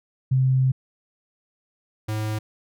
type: tone pair in turn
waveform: sine / square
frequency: 130.8 / 107.91 Hz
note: C3 / A2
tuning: 0 / -33 cents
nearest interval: minor third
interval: 333 cents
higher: first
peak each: -16 / -25 dBFS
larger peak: first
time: 0.31-0.72 / 2.08-2.39 s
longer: first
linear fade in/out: 10 ms
effects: none